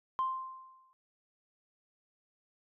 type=tone with exponential decay; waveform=sine; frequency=1046.5 Hz; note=C6; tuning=in tune; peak=-26 dBFS; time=0.19-0.93 s; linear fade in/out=0 ms; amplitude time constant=160 ms; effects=tanh soft clip ceiling -24 dBFS